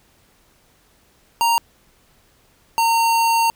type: tone pair in turn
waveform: square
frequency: 930 / 916.7 Hz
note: A#5 / A#5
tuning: -4 / -29 cents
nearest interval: unison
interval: 25 cents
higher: first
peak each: -15 dBFS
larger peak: neither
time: 1.41-1.58 / 2.78-3.5 s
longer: second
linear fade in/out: 0 ms
effects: pink hiss -57 dBFS RMS until 3.55 s